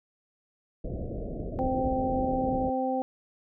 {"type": "low-pass noise", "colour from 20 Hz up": "pink", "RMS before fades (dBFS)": -34, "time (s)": [0.84, 2.7], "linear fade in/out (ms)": 5, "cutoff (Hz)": 670, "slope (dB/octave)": 96}
{"type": "harmonic tone", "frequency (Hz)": 260, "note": "C4", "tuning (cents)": -11, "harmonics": [1, 2, 3], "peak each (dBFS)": [-30, -30, -30], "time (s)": [1.59, 3.02], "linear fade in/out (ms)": 0}
{"effects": []}